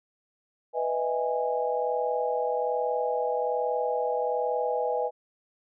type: chord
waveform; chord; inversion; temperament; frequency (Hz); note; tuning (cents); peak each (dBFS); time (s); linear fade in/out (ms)
sine; E major seventh; second; just; 494.4 / 618.1 / 659.3 / 824.1; B4 / D#5 / E5 / G#5; +2 / -12 / 0 / -14; -28 / -32 / -34 / -30; 0.73-5.11; 50
effects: none